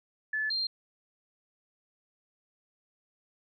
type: tone pair in turn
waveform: sine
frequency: 1732 / 4185 Hz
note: A6 / C8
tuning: -28 / 0 cents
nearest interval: octave + minor third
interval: 1528 cents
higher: second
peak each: -28 dBFS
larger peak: neither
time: 0.33-0.5 / 0.5-0.67 s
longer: neither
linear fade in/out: 5 ms
effects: none

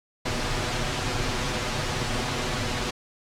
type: noise with comb filter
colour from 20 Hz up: pink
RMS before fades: -27 dBFS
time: 0.25-2.91 s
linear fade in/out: 10 ms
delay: 8.1 ms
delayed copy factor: +0.7
effects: low-pass 6000 Hz 12 dB/octave

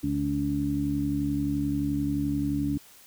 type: harmonic tone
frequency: 71.5 Hz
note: D2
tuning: 46 cents flat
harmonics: 1 / 2 / 3 / 4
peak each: -35 / -32 / -35 / -26 dBFS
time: 0.03-2.78 s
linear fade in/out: 10 ms
effects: white hiss -53 dBFS RMS until 3.06 s

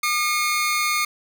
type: tone pair together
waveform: sawtooth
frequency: 1213 / 2161 Hz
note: D#6 / C#7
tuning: -44 / -45 cents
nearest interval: minor seventh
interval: 999 cents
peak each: -19 / -19 dBFS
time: 0.03-1.05 s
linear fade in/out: 5 ms
effects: none

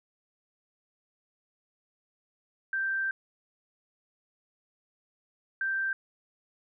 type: tone pair in turn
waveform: sine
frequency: 1568 / 1568 Hz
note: G6 / G6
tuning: 0 / 0 cents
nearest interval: unison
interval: 0 cents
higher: neither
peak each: -27 dBFS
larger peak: neither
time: 2.73-3.11 / 5.61-5.93 s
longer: first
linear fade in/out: 2 ms
effects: none

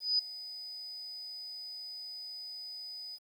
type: tone with ADSR envelope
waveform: sine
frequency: 4978 Hz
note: D#8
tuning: in tune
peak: -24 dBFS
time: 0-3.19 s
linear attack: 190 ms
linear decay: 5 ms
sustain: -17 dB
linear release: 45 ms
effects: 10-bit

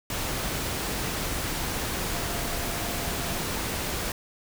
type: tone in noise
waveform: sine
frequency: 692 Hz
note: F5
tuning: 16 cents flat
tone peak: -40 dBFS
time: 2.12-3.37 s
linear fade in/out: 2 ms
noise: pink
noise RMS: -30 dBFS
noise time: 0.1-4.12 s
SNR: -13 dB
effects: none

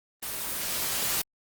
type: noise with level ramp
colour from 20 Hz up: white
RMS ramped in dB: -34 to -27 dBFS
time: 0.22-1.22 s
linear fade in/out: 10 ms
effects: Opus 24 kbps

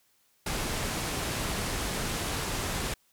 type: low-pass noise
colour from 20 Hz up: pink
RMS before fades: -32 dBFS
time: 0.46-2.94 s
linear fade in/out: 5 ms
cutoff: 12000 Hz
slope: 24 dB/octave
effects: white hiss -68 dBFS RMS until 3.12 s

